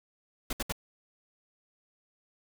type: noise bursts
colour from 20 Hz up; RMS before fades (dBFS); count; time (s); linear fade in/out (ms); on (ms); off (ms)
pink; -32; 3; 0.5-0.724; 5; 30; 67
effects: none